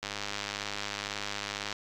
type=click train; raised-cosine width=0.2 ms; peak=-17 dBFS; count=174; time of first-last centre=0.03-1.726 s; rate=102 Hz; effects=AAC 48 kbps